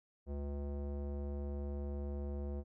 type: tone with low-pass filter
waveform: square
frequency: 71.3 Hz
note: C#2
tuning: 49 cents sharp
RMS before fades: -40 dBFS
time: 0.26-2.64 s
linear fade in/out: 50 ms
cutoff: 540 Hz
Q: 1.6
effects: none